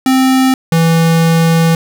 square tone pair in turn, 261.6 / 164.8 Hz, C4 / E3, 0 / 0 cents, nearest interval minor sixth, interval 800 cents, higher first, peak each -8 dBFS, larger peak neither, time 0.06-0.54 / 0.72-1.75 s, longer second, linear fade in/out 2 ms, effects none

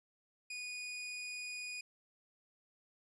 sawtooth tone, 2466 Hz, D#7, 16 cents flat, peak -38 dBFS, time 0.5-1.81 s, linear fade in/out 5 ms, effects resampled to 22050 Hz

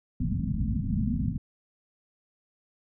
white low-pass noise, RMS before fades -28 dBFS, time 0.2-1.38 s, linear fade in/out 2 ms, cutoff 250 Hz, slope 96 dB/octave, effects none

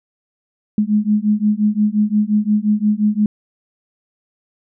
sine beating tone pair, 207.7 / 213.4 Hz, G#3 / G#3, 0 / +47 cents, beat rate 5.7 Hz, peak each -16 dBFS, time 0.78-3.26 s, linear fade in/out 2 ms, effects none

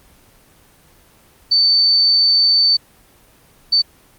sine tone bursts at uneven times, 4543 Hz, C#8, 42 cents sharp, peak -10 dBFS, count 2, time 1.51-2.77 / 3.72-3.82 s, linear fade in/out 10 ms, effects pink hiss -50 dBFS RMS until 4.18 s + Opus 24 kbps

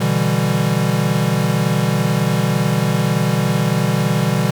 square chord, E minor seventh, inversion second, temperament equal, 123.47 / 146.83 / 164.81 / 196 Hz, B2 / D3 / E3 / G3, 0 / 0 / 0 / 0 cents, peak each -21 dBFS, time 0-4.51 s, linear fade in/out 10 ms, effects none

